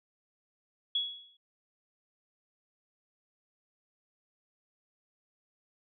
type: tone with exponential decay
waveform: sine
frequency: 3358 Hz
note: G#7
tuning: 18 cents sharp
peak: -25 dBFS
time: 0.95-1.37 s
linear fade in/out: 5 ms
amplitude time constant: 91 ms
effects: none